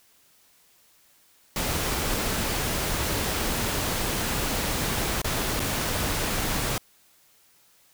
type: noise with dropouts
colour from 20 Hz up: pink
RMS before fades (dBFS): -27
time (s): 1.56-6.78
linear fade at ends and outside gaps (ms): 2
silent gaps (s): 5.218-5.244 / 5.596-5.6
effects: white hiss -60 dBFS RMS until 7.93 s